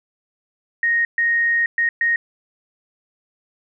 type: tone bursts at uneven times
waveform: sine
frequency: 1864.7 Hz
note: A#6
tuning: in tune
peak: -15 dBFS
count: 4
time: 0.83-1.05 / 1.18-1.66 / 1.78-1.89 / 2.01-2.16 s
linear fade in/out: 2 ms
effects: none